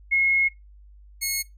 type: tone pair in turn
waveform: sine / 10% pulse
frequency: 2166 / 2175 Hz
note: C#7 / C#7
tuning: -41 / -33 cents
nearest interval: unison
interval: 8 cents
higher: second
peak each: -17 / -15 dBFS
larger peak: second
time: 0.11-0.49 / 1.21-1.43 s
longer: first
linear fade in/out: 20 ms
effects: noise-tail reverb RT60 0.2 s tail -22 dB re dry + added 50 Hz sine -46 dBFS peak until 1.57 s